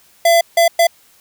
square tone bursts at uneven times, 675 Hz, E5, 41 cents sharp, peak -9 dBFS, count 3, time 0.25-0.41 / 0.57-0.68 / 0.79-0.87 s, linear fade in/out 5 ms, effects white hiss -51 dBFS RMS until 1.2 s

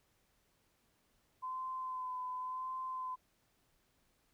sine tone with vibrato, 1022 Hz, C6, 41 cents flat, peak -38 dBFS, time 1.42-3.16 s, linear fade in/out 20 ms, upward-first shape sine, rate 0.91 Hz, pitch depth 23 cents each way, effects pink hiss -75 dBFS RMS until 4.33 s

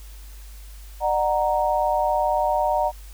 sine chord, D augmented, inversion none, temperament equal with one note detuned, 602.1 / 740 / 932.3 Hz, D5 / F#5 / A#5, +43 / 0 / 0 cents, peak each -23 dBFS, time 1-2.92 s, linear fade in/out 50 ms, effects added 50 Hz sine -38 dBFS peak until 3.13 s + white hiss -50 dBFS RMS until 3.13 s

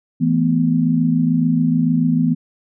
sine chord, E suspended fourth, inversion none, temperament equal, 164.81 / 220 / 246.9 Hz, E3 / A3 / B3, 0 / 0 / 0 cents, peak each -17 / -22 / -16 dBFS, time 0.2-2.35 s, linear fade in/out 20 ms, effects none

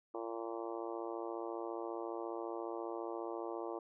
harmonic tone, 114.6 Hz, A#2, 29 cents flat, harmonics 3 / 4 / 5 / 6 / 7 / 8 / 9 / 10, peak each -43 / -45 / -47 / -49 / -50 / -51 / -52 / -53 dBFS, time 0.14-3.79 s, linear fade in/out 5 ms, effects none

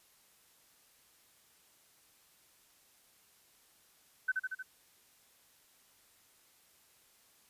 sine tone with echo, 1522 Hz, F#6, 48 cents sharp, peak -27 dBFS, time 4.28-4.32 s, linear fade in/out 10 ms, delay 77 ms, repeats 4, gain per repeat -3 dB, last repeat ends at 4.628 s, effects white hiss -66 dBFS RMS until 7.49 s + resampled to 32000 Hz

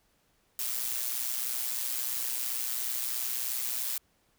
blue noise with amplitude modulation, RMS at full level -30 dBFS, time 0.59-3.98 s, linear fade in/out 2 ms, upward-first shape sine, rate 123 Hz, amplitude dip 60%, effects pink hiss -70 dBFS RMS until 4.38 s

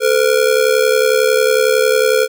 square ring-modulated tone, 474.4 Hz, A#4, 30 cents sharp, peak -8 dBFS, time 0-2.28 s, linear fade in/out 50 ms, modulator 35.5 Hz, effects none

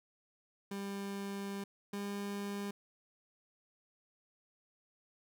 30% pulse tone pair in turn, 198.7 / 201.6 Hz, G3 / G3, +24 / +49 cents, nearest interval unison, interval 25 cents, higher second, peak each -36 / -35 dBFS, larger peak second, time 0.71-1.64 / 1.93-2.71 s, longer first, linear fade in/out 5 ms, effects none

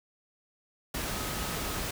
sine tone in noise, 1271 Hz, D#6, 36 cents sharp, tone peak -45 dBFS, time 1.07-1.81 s, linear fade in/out 5 ms, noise pink, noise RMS -34 dBFS, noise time 0.94-1.91 s, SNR -14 dB, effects none

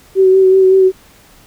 sine tone with vibrato, 379.1 Hz, F#4, 42 cents sharp, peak -5 dBFS, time 0.15-0.92 s, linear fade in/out 50 ms, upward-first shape sine, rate 5.3 Hz, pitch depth 22 cents each way, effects pink hiss -45 dBFS RMS until 1.46 s

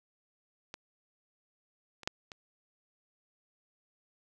clicks, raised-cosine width 0.2 ms, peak -24 / -30 / -13 / -27 dBFS, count 4, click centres 0.741 / 2.033 / 2.075 / 2.318 s, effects none

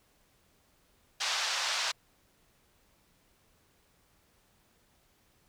white band-pass noise, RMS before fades -32 dBFS, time 1.2-1.92 s, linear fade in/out 10 ms, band 670 to 5700 Hz, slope 24 dB/octave, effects pink hiss -68 dBFS RMS until 5.48 s

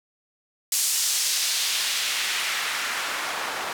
white noise with band-pass filter sweep, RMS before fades -26 dBFS, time 0.72-3.73 s, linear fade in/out 2 ms, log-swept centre 7500 to 900 Hz, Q 0.95, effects none

